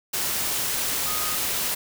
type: tone in noise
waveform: sine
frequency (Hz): 1244.5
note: D#6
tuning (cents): 0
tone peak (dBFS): -33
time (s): 1.06-1.36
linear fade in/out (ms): 10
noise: white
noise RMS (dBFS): -26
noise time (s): 0.13-1.75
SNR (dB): -10
effects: none